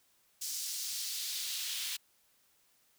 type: noise with high-pass filter sweep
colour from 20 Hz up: pink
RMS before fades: -38 dBFS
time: 0.41-1.97 s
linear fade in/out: 10 ms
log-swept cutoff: 5800 to 3100 Hz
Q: 1.6
effects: white hiss -70 dBFS RMS until 2.98 s